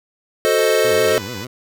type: chord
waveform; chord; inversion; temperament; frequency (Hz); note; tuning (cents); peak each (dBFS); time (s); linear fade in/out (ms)
square; F# diminished seventh; none; equal; 370 / 440 / 523.3 / 622.3; F#4 / A4 / C5 / Eb5; 0 / 0 / 0 / 0; -24 / -18 / -20 / -20; 0.45-1.18; 0
type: tone with pitch glide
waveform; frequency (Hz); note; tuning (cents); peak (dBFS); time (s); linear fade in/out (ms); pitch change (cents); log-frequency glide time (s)
5% pulse; 440 to 496.7; A4 to B4; 0 to +10; -19; 0.58-1.45; 5; +210; 1.06-1.15
type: tone with vibrato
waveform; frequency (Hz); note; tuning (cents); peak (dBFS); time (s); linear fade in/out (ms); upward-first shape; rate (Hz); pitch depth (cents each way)
15% pulse; 108.7; A2; -21; -22; 0.84-1.47; 5; sine; 6.9; 270
effects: none